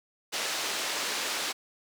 white band-pass noise, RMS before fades -32 dBFS, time 0.32-1.53 s, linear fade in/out 20 ms, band 320 to 5500 Hz, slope 12 dB/octave, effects none

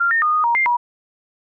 sine tone with pitch steps, 1388 / 1827 / 1226 / 1237 / 941 / 2104 / 962 Hz, F6 / A#6 / D#6 / D#6 / A#5 / C7 / B5, -11 / -35 / -26 / -10 / +16 / +9 / -46 cents, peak -14 dBFS, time 0-0.77 s, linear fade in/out 10 ms, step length 110 ms, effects none

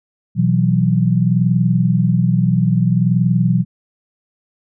sine chord, B suspended fourth, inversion none, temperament just, 123.47 / 164.63 / 185.21 Hz, B2 / E3 / F#3, 0 / -2 / +2 cents, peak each -16 dBFS, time 0.35-3.65 s, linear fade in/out 50 ms, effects none

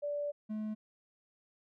sine / triangle tone pair in turn, 582 / 214.8 Hz, D5 / A3, -16 / -41 cents, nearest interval octave + perfect fourth, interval 1725 cents, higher first, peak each -33 / -33 dBFS, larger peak neither, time 0.02-0.32 / 0.49-0.75 s, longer first, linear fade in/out 20 ms, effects none

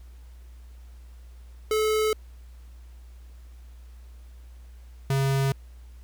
square tone pair in turn, 432.2 / 136.13 Hz, A4 / C#3, -31 / -31 cents, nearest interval octave + minor sixth, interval 2000 cents, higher first, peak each -22 dBFS, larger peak neither, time 1.71-2.13 / 5.1-5.52 s, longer neither, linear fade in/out 2 ms, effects added 60 Hz sine -43 dBFS peak until 6.03 s + pink hiss -62 dBFS RMS until 6.03 s

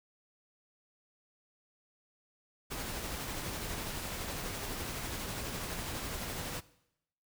pink noise with tremolo, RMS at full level -38 dBFS, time 2.7-6.61 s, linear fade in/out 20 ms, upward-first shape sine, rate 12 Hz, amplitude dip 25%, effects noise-tail reverb RT60 0.8 s tail -19 dB re dry

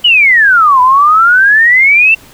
sine exponential two-way sweep, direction down then up, 3018 to 987.8 to 2715 Hz, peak -3 dBFS, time 0.04-2.15 s, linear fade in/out 10 ms, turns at 0.81 s, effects pink hiss -38 dBFS RMS until 2.33 s

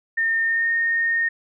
sine tone with pitch glide, 1819 to 1841.2 Hz, A#6 to A#6, -43 to -22 cents, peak -18 dBFS, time 0.17-1.29 s, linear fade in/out 10 ms, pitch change +21 cents, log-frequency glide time 0.43-0.7 s, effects none

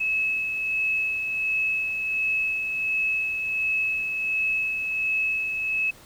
sine tone with tremolo, 2586 Hz, E7, 34 cents flat, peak -21 dBFS, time 0-5.91 s, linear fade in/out 10 ms, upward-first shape sine, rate 1.4 Hz, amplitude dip 40%, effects pink hiss -50 dBFS RMS until 6.05 s

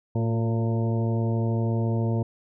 harmonic tone with a mistuned harmonic, 114 Hz, A#2, 38 cents flat, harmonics 1 / 2 / 3 / 4 / 5 / 6 / 8, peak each -23 / -29 / -33 / -35 / -37 / -39 / -41 dBFS, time 0.15-2.23 s, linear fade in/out 5 ms, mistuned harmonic 3, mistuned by +38 cents, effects none

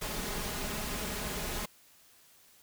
pink noise with comb filter, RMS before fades -36 dBFS, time 0.01-1.66 s, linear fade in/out 10 ms, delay 4.8 ms, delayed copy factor +0.5, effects white hiss -61 dBFS RMS until 2.62 s

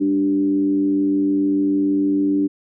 sine tone with frequency modulation, 293.7 Hz, D4, in tune, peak -15 dBFS, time 0-2.48 s, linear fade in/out 20 ms, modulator 93.3 Hz, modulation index 0.5, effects none

